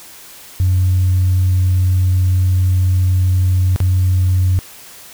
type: tone with dropouts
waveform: sine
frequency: 92 Hz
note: F#2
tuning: 9 cents flat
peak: -9 dBFS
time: 0.6-4.59 s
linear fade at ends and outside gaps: 0 ms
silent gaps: 3.761-3.803 s
effects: tanh soft clip ceiling -7 dBFS + white hiss -38 dBFS RMS until 5.13 s